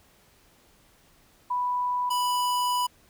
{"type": "tone pair in turn", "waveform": ["sine", "square"], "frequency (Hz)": [987.8, 987.8], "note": ["B5", "B5"], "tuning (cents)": [0, 0], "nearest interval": "unison", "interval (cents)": 0, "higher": "neither", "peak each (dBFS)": -24, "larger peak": "neither", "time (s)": [[1.5, 2.1], [2.1, 2.87]], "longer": "second", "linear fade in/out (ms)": 10, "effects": ["pink hiss -60 dBFS RMS until 3.09 s"]}